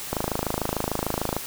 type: click train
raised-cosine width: 1 ms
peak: -10 dBFS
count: 34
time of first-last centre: 0.13-1.366 s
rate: 26.7 Hz
effects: white hiss -35 dBFS RMS until 1.46 s